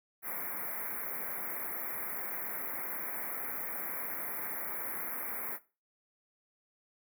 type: band-stop noise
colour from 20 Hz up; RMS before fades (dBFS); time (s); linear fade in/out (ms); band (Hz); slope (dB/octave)
white; -38; 0.22-5.59; 50; 2300 to 11000; 96
effects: noise-tail reverb RT60 0.3 s tail -17 dB re dry + high-pass 200 Hz 12 dB/octave